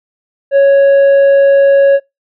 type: tone with tanh clipping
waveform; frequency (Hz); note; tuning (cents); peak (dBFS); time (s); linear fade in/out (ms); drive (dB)
sine; 554.4; C#5; 0; -5; 0.51-2; 50; 5
effects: noise-tail reverb RT60 0.2 s tail -24 dB re dry